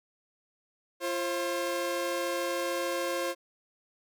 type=tone pair together; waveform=sawtooth; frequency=344.7 / 533.8 Hz; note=F4 / C5; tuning=-23 / +35 cents; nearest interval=minor sixth; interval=758 cents; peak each=-30 / -27 dBFS; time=1-3.35 s; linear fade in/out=50 ms; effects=none